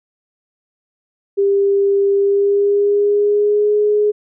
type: tone with pitch glide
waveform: sine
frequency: 398 to 418.3 Hz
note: G4 to G#4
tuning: +26 to +12 cents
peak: -11 dBFS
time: 1.37-4.12 s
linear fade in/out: 20 ms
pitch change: +86 cents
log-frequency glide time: 2.16-3.73 s
effects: none